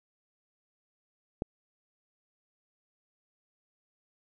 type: click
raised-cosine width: 2 ms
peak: -17 dBFS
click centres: 1.421 s
effects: none